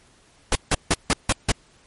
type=noise bursts; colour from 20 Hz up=pink; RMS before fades=-18 dBFS; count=6; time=0.52-1.518 s; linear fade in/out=2 ms; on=33 ms; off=160 ms; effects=pink hiss -56 dBFS RMS until 1.86 s + MP3 48 kbps